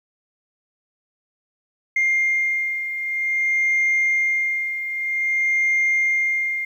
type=beating tone pair; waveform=sine; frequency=2112 / 2112.52 Hz; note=C7 / C7; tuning=+16 / +16 cents; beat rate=0.52 Hz; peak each=-24 / -18 dBFS; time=1.96-6.65 s; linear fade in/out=5 ms; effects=tanh soft clip ceiling -13 dBFS + 9-bit